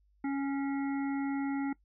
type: harmonic tone with a mistuned harmonic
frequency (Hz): 277.2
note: C#4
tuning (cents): 0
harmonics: 1 / 3 / 5 / 7 / 8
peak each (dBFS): -30 / -41 / -46 / -49 / -50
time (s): 0.24-1.73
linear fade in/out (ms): 5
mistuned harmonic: 8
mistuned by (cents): -45
effects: noise-tail reverb RT60 0.1 s tail -20 dB re dry + added 50 Hz sine -65 dBFS peak until 1.84 s